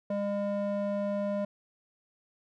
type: tone with band-pass filter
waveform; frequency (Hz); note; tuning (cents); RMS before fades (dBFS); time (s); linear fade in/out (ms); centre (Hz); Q
square; 202.2; G#3; -46; -31; 0.1-1.45; 5; 470; 9.1
effects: none